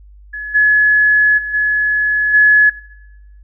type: tone with level steps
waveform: sine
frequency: 1700 Hz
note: G#6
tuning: 40 cents sharp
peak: -22 / -7 / -18 / -11 / -5 dBFS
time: 0.33-2.7 s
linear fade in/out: 10 ms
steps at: 0.54 / 1.37 / 1.53 / 2.33 s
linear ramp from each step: 20 ms
effects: noise-tail reverb RT60 0.9 s tail -19 dB re dry + added 50 Hz sine -38 dBFS peak until 3.43 s